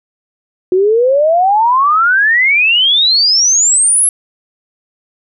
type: exponential sweep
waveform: sine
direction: up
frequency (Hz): 358.3 to 11190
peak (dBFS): -7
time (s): 0.72-4.09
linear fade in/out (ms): 2
effects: none